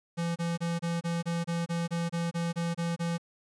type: tone bursts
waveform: square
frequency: 169.4 Hz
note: E3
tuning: 48 cents sharp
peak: -29 dBFS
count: 14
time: 0.17-3.181 s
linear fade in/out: 20 ms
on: 190 ms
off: 27 ms
effects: resampled to 22050 Hz + 10-bit